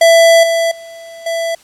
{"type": "tone with level steps", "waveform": "square", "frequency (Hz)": 665, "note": "E5", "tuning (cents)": 15, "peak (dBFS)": [-5, -12, -31, -16], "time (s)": [0.01, 1.55], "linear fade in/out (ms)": 5, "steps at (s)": [0.43, 0.71, 1.26], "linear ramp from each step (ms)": 5, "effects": ["white hiss -46 dBFS RMS until 1.63 s", "low-pass 10000 Hz 12 dB/octave"]}